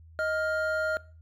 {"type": "tone pair together", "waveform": "triangle", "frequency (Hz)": [627, 1405.2], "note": ["D#5", "F6"], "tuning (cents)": [13, 10], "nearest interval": "octave + major second", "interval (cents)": 1397, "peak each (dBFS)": -27, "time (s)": [0.19, 0.97], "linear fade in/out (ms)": 0, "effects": ["noise-tail reverb RT60 0.4 s tail -21 dB re dry", "added 81 Hz sine -49 dBFS peak until 1.21 s"]}